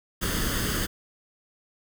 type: noise with comb filter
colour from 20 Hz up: pink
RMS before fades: -27 dBFS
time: 0.21-0.87 s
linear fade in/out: 20 ms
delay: 0.62 ms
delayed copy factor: +0.65
effects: none